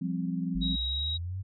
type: chord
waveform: sine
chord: F suspended second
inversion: none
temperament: equal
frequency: 174.61 / 196 / 261.6 Hz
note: F3 / G3 / C4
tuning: 0 / 0 / 0 cents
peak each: -31 / -35 / -34 dBFS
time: 0.01-0.76 s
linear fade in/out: 10 ms
type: linear sweep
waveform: sine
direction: up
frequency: 46.25 to 98 Hz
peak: -32 dBFS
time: 0.54-1.43 s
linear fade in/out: 20 ms
type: tone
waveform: sine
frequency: 3818 Hz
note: A#7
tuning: 41 cents sharp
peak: -30 dBFS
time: 0.61-1.18 s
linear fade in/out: 20 ms
effects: none